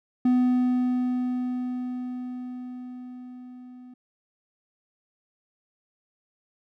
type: tone with level ramp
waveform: triangle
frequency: 250 Hz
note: B3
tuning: 21 cents sharp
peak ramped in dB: -15 to -41 dBFS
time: 0.25-3.94 s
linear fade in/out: 5 ms
effects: none